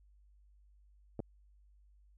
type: clicks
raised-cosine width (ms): 2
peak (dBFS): -26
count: 2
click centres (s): 1.193 / 1.202
effects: added 50 Hz sine -61 dBFS peak until 2.17 s